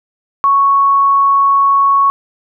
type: tone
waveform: sine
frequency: 1108.7 Hz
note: C#6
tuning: in tune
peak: -7 dBFS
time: 0.44-2.1 s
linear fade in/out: 0 ms
effects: none